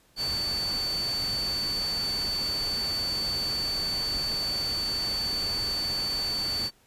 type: tone in noise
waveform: sine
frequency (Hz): 4500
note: C#8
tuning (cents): +25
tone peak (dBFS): -27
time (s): 0.16-6.71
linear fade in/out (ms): 50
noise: pink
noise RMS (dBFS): -37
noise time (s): 0.16-6.71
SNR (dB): +7
effects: pink hiss -62 dBFS RMS until 6.86 s + resampled to 32000 Hz